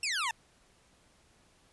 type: exponential sweep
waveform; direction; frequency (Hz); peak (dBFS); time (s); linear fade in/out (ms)
20% pulse; down; 2762 to 866; -25; 0.03-0.31; 2
effects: pink hiss -65 dBFS RMS until 1.72 s + resampled to 24000 Hz